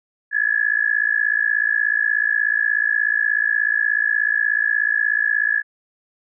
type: tone with amplitude modulation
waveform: sine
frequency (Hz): 1701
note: G#6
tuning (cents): +41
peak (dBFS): -12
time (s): 0.31-5.63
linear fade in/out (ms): 50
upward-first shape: sine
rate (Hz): 56.6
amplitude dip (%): 95
effects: none